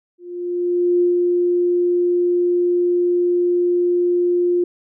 sine tone with ADSR envelope, 352.6 Hz, F4, 17 cents sharp, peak -12 dBFS, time 0.18-4.64 s, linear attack 830 ms, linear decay 140 ms, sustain -2 dB, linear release 4 ms, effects none

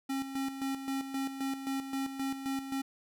square tone with tremolo, 270 Hz, C#4, 45 cents flat, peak -32 dBFS, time 0.09-2.82 s, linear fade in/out 10 ms, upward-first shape square, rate 3.8 Hz, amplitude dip 60%, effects none

